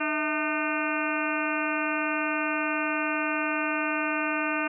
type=harmonic tone with a mistuned harmonic; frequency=303.4 Hz; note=D#4; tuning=44 cents flat; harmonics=1 / 2 / 3 / 4 / 5 / 6 / 7 / 8 / 9; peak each=-31 / -34 / -36 / -33 / -32 / -39 / -39 / -34 / -35 dBFS; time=0-4.68 s; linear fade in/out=10 ms; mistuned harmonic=2; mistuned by=+97 cents; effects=none